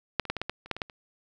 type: clicks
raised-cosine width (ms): 0.3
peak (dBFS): -7 / -24 / -12 / -17 / -14 / -15 / -30 / -11 / -22 / -13 / -30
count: 11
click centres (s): 0.197 / 0.253 / 0.3 / 0.367 / 0.416 / 0.496 / 0.66 / 0.713 / 0.766 / 0.818 / 0.898
effects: none